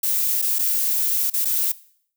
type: noise with dropouts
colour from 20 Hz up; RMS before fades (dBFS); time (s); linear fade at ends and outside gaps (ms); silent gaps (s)
violet; -21; 0.03-1.72; 5; 0.417-0.423 / 0.586-0.591 / 1.3-1.337 / 1.448-1.453
effects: noise-tail reverb RT60 0.6 s tail -19 dB re dry